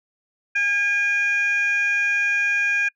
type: tone pair together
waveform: sine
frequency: 1624.5 / 2434 Hz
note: G#6 / D#7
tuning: -39 / -39 cents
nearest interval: perfect fifth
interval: 700 cents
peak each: -19 dBFS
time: 0.55-2.89 s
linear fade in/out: 10 ms
effects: noise-tail reverb RT60 0.1 s tail -26 dB re dry + tanh soft clip ceiling -14 dBFS